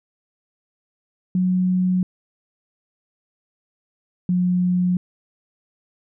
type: tone pair in turn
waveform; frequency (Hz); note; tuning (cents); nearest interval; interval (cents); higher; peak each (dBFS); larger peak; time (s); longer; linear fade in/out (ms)
sine; 183.3 / 179.94; F#3 / F#3; -16 / -48; unison; 32; first; -16; neither; 1.35-2.03 / 4.29-4.97; neither; 2
effects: none